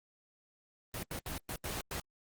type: noise bursts at uneven times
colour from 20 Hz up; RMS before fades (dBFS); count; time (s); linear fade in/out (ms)
pink; -39; 6; 0.94-1.03 / 1.11-1.19 / 1.26-1.38 / 1.49-1.56 / 1.64-1.81 / 1.91-2; 2
effects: Opus 24 kbps